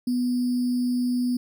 sine tone with sample-and-hold, 246.9 Hz, B3, in tune, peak -21 dBFS, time 0.07-1.37 s, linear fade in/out 5 ms, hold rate 4900 Hz, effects none

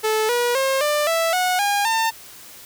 sawtooth tone with pitch steps, 435.1 / 482.8 / 535.7 / 594.4 / 659.5 / 731.7 / 811.9 / 900.9 Hz, A4 / B4 / C5 / D5 / E5 / F#5 / G#5 / A5, -19 / -39 / +41 / +21 / +1 / -20 / -39 / +41 cents, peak -14 dBFS, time 0.03-2.11 s, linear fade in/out 20 ms, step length 260 ms, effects white hiss -42 dBFS RMS until 2.65 s

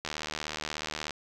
click train, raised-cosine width 0.2 ms, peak -16 dBFS, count 82, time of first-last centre 0.05-1.107 s, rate 76.6 Hz, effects none

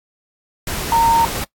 sine tone in noise, 920 Hz, A#5, 23 cents flat, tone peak -11 dBFS, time 0.92-1.25 s, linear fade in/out 2 ms, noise pink, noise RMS -24 dBFS, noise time 0.67-1.44 s, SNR +10 dB, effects noise-tail reverb RT60 0.1 s tail -19 dB re dry + AAC 64 kbps

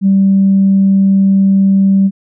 sine tone, 194.6 Hz, G3, 12 cents flat, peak -5 dBFS, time 0.01-2.11 s, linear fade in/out 50 ms, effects tanh soft clip ceiling -1 dBFS

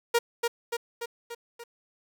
sawtooth tone with echo, 470.1 Hz, A#4, 15 cents sharp, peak -16 dBFS, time 0.14-0.19 s, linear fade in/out 10 ms, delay 290 ms, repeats 5, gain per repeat -4 dB, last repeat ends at 1.64 s, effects 9-bit

